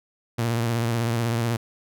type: tone with vibrato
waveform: sawtooth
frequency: 116.54 Hz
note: A#2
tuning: in tune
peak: -18 dBFS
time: 0.38-1.57 s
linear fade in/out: 10 ms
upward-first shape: triangle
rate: 16 Hz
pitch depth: 61 cents each way
effects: none